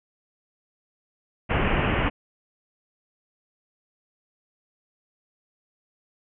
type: low-pass noise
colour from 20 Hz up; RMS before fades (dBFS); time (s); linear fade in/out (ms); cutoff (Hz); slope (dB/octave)
pink; -23; 1.49-2.1; 20; 3000; 96
effects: none